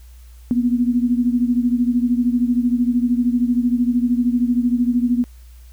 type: beating tone pair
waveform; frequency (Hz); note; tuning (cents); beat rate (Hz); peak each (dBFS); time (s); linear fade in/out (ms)
sine; 240.1 / 253.1; B3 / B3; -49 / +43; 13; -16 / -20; 0.51-5.24; 0
effects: added 60 Hz sine -39 dBFS peak until 5.72 s + white hiss -55 dBFS RMS until 5.72 s